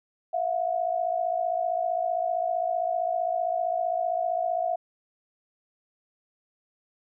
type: tone pair together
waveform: sine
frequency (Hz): 664.6 / 720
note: E5 / F#5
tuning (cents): +14 / -47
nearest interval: minor second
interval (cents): 139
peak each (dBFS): -27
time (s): 0.33-4.76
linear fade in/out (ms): 10
effects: none